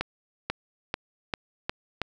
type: accelerating click train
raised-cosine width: 0.3 ms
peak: -11 dBFS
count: 6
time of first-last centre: 0.01-2.017 s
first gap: 490 ms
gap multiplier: 0.9
effects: none